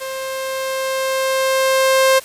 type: tone with level ramp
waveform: sawtooth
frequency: 529 Hz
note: C5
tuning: 19 cents sharp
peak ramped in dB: -21 to -6 dBFS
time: 0-2.2 s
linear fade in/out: 20 ms
effects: white hiss -38 dBFS RMS until 2.24 s + resampled to 32000 Hz